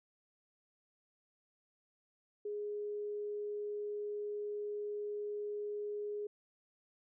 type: tone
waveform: sine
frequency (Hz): 415.3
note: G#4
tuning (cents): 0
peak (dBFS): -37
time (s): 2.45-6.27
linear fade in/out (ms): 5
effects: none